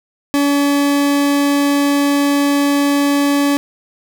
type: tone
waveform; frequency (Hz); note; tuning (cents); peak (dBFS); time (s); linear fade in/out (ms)
40% pulse; 284.5; C#4; +45; -11; 0.34-3.57; 0
effects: none